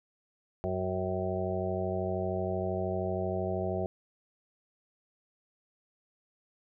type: harmonic tone with a mistuned harmonic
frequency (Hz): 92.9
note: F#2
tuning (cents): +7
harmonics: 1 / 2 / 4 / 5 / 6 / 7 / 8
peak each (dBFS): -36 / -37 / -35 / -41 / -40 / -35 / -41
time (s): 0.64-3.86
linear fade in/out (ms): 0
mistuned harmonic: 8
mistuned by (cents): +62
effects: none